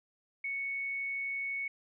sine tone, 2217 Hz, C#7, in tune, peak -33 dBFS, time 0.44-1.68 s, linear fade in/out 5 ms, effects none

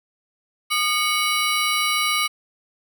25% pulse ring-modulated tone, 1723 Hz, A6, 37 cents flat, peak -12 dBFS, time 0.7-2.28 s, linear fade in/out 20 ms, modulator 503 Hz, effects none

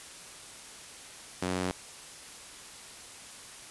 sawtooth tone with high-pass filter, 91.6 Hz, F#2, 17 cents flat, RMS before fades -32 dBFS, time 1.42-1.71 s, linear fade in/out 0 ms, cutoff 210 Hz, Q 0.84, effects white hiss -47 dBFS RMS until 3.7 s + resampled to 24000 Hz

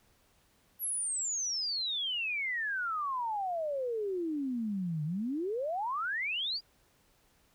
sine exponential two-way sweep, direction down then up, 11840 to 146.83 to 4958 Hz, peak -31 dBFS, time 0.79-6.61 s, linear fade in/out 50 ms, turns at 5.04 s, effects pink hiss -68 dBFS RMS until 7.54 s

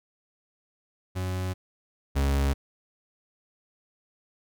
40% pulse tone pair in turn, 92.5 / 69.3 Hz, F#2 / C#2, 0 / 0 cents, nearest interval perfect fourth, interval 500 cents, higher first, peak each -27 / -21 dBFS, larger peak second, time 1.15-1.54 / 2.15-2.54 s, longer neither, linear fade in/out 20 ms, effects none

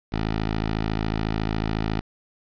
10% pulse tone, 54 Hz, A1, 32 cents flat, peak -15 dBFS, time 0.12-2.01 s, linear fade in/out 10 ms, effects resampled to 11025 Hz + 8-bit

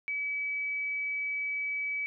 sine tone, 2287 Hz, D7, 47 cents flat, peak -30 dBFS, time 0.08-2.06 s, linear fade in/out 0 ms, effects none

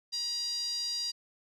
5% pulse tone with band-pass filter, 955 Hz, A#5, 42 cents sharp, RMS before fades -34 dBFS, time 0.12-1.12 s, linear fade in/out 20 ms, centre 4800 Hz, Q 8.2, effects none

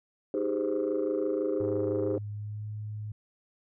sine chord, Ab major seventh, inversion second, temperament just, 311.5 / 389.3 / 415.3 / 519.1 Hz, Eb4 / G4 / Ab4 / C5, +2 / -12 / 0 / -14 cents, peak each -31 dBFS, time 0.34-2.18 s, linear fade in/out 2 ms
sine tone with pitch glide, 103.83 to 106.13 Hz, G#2 to G#2, 0 to +38 cents, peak -34 dBFS, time 1.6-3.12 s, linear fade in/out 5 ms, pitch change +38 cents, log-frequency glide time 2.31-2.66 s
effects tanh soft clip ceiling -20 dBFS

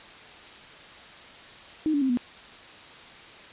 sine tone with pitch steps, 311.1 / 286.9 / 264.6 / 244.1 Hz, D#4 / D4 / C4 / B3, 0 / -40 / +20 / -20 cents, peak -21 dBFS, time 1.86-2.172 s, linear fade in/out 0 ms, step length 78 ms, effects white hiss -46 dBFS RMS until 3.52 s + resampled to 8000 Hz

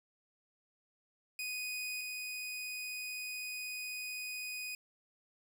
sawtooth tone pair in turn, 2489 / 2489 Hz, D#7 / D#7, 0 / 0 cents, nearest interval unison, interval 0 cents, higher neither, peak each -34 / -36 dBFS, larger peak first, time 1.39-2.01 / 2.01-4.75 s, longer second, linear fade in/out 2 ms, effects none

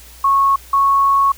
sine tone pair in turn, 1100 / 1104.5 Hz, C#6 / C#6, -14 / -7 cents, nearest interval unison, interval 7 cents, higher second, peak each -10 dBFS, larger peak neither, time 0.24-0.56 / 0.73-1.32 s, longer second, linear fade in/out 5 ms, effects added 60 Hz sine -41 dBFS peak until 1.37 s + white hiss -42 dBFS RMS until 1.37 s

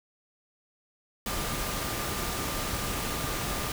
sine tone in noise, 1199 Hz, D6, 36 cents sharp, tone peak -41 dBFS, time 1.26-3.72 s, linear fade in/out 2 ms, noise pink, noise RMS -32 dBFS, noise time 1.26-3.72 s, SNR -12 dB, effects none

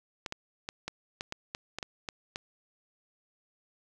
clicks, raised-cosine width 0.2 ms, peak -18 dBFS, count 11, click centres 0.262 / 0.324 / 0.689 / 0.88 / 1.209 / 1.324 / 1.549 / 1.786 / 1.828 / 2.088 / 2.359 s, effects none

